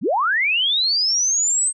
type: linear sweep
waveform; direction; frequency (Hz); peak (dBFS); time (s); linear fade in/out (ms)
sine; up; 130.81 to 8372; -16; 0.01-1.73; 50
effects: none